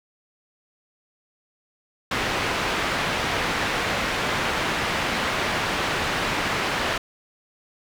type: low-pass noise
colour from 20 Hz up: white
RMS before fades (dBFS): -25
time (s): 2.11-6.98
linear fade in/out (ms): 5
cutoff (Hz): 2300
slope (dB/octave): 12
effects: none